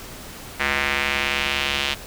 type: tone with band-pass filter sweep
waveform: square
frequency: 70.1 Hz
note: C#2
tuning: 20 cents sharp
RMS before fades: -23 dBFS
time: 0.59-1.95 s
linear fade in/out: 20 ms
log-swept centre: 2000 to 3100 Hz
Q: 2.2
effects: pink hiss -38 dBFS RMS until 2.06 s